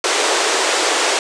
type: band-pass noise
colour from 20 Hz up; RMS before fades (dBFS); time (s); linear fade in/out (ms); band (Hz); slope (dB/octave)
pink; -17; 0.04-1.19; 2; 340 to 8800; 48
effects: none